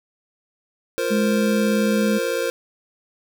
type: chord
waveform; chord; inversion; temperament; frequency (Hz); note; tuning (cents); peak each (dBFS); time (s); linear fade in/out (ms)
square; F suspended fourth; none; just; 349.2 / 465.6 / 523.8; F4 / Bb4 / C5; 0 / -2 / +2; -30 / -25 / -25; 0.98-2.5; 0
type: tone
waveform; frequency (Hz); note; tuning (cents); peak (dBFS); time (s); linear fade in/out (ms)
sine; 211.1; G#3; +29; -18; 1.1-2.19; 20
effects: 8-bit